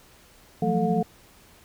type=tone cluster; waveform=sine; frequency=170 / 183.6 / 221.7 / 440.9 / 716 Hz; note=F3 / F#3 / A3 / A4 / F5; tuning=-46 / -13 / +13 / +4 / +43 cents; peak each=-27 dBFS; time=0.62-1.03 s; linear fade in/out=5 ms; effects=pink hiss -54 dBFS RMS until 1.64 s